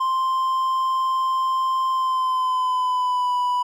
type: tone with pitch glide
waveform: triangle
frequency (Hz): 1046.5 to 987.8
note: C6 to B5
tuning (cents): 0 to 0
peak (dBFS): -17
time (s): 0-3.63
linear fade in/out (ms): 10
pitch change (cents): -100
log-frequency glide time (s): 1.9-3.35
effects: none